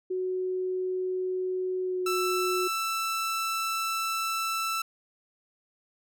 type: tone with pitch glide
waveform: sine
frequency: 370 to 365.1 Hz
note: F#4 to F#4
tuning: 0 to -23 cents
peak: -27 dBFS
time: 0.1-2.68 s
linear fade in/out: 10 ms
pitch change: -23 cents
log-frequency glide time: 1.83-2.06 s
type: tone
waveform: sawtooth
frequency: 1327 Hz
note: E6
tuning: 11 cents sharp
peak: -24 dBFS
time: 2.06-4.82 s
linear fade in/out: 5 ms
effects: none